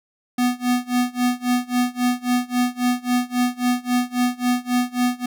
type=tone with tremolo; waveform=square; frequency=246.9 Hz; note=B3; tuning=in tune; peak=-16 dBFS; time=0.38-5.26 s; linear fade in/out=5 ms; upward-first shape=sine; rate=3.7 Hz; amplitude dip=95%; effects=none